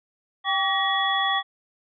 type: tone cluster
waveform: sine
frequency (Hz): 786 / 1141 / 1902 / 3378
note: G5 / C#6 / A#6 / G#7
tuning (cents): +4 / +50 / +34 / +29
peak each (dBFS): -26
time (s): 0.44-1.43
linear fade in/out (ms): 50
effects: none